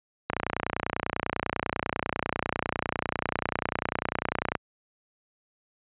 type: click train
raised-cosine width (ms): 0.5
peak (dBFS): -10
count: 129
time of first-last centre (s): 0.3-4.552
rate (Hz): 30.1
effects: high-pass 60 Hz 12 dB/octave + resampled to 8000 Hz